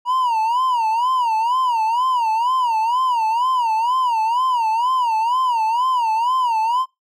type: tone with vibrato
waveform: triangle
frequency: 953 Hz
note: A#5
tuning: 38 cents sharp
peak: -14 dBFS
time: 0.05-6.86 s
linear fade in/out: 50 ms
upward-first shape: sine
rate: 2.1 Hz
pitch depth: 150 cents each way
effects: noise-tail reverb RT60 0.2 s tail -22 dB re dry